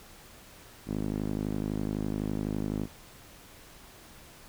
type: tone with band-pass filter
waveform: sawtooth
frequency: 51.91 Hz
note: G#1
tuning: in tune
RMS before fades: -32 dBFS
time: 0.86-2.88 s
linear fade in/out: 50 ms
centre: 250 Hz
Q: 1.8
effects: pink hiss -52 dBFS RMS until 4.48 s